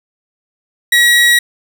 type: tone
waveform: 30% pulse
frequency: 1913 Hz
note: A#6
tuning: 44 cents sharp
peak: -4 dBFS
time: 0.92-1.39 s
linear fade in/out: 5 ms
effects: none